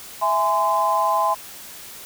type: chord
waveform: sine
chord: E augmented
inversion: none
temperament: equal with one note detuned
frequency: 659.3 / 830.6 / 1030.3 Hz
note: E5 / G#5 / B#5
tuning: 0 / 0 / -27 cents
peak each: -24 / -22 / -19 dBFS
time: 0.21-1.35 s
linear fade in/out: 20 ms
effects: white hiss -39 dBFS RMS until 2.05 s